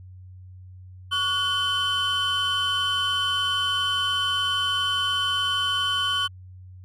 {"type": "tone cluster", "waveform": "triangle", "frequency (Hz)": [1124, 1458, 3055], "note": ["C#6", "F#6", "G7"], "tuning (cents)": [24, -26, -45], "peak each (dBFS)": [-26, -26, -21], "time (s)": [1.11, 6.28], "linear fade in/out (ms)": 20, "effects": ["tanh soft clip ceiling -16 dBFS", "added 92 Hz sine -41 dBFS peak until 6.84 s"]}